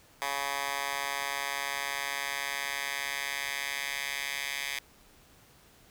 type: tone with high-pass filter sweep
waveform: 10% pulse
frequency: 140 Hz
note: C#3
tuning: 18 cents sharp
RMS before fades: -34 dBFS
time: 0.22-4.79 s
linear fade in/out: 0 ms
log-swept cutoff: 1100 to 2200 Hz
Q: 1.5
effects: pink hiss -59 dBFS RMS until 5.9 s